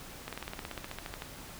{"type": "slowing click train", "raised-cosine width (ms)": 0.3, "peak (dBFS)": -22, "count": 16, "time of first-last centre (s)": [0.28, 1.221], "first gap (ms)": 47, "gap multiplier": 1.04, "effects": ["pink hiss -47 dBFS RMS until 1.59 s"]}